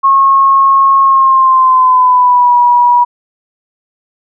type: tone with pitch glide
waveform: sine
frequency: 1088 to 969.3 Hz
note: C#6 to B5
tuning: -33 to -33 cents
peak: -4 dBFS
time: 0.03-3.05 s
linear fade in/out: 20 ms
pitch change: -200 cents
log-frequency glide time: 1.02-2.56 s
effects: none